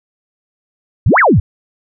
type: exponential two-way sweep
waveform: sine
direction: up then down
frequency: 73.42 to 2300 to 73.42 Hz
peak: -6 dBFS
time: 1.06-1.4 s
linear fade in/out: 5 ms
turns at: 1.19 s
effects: none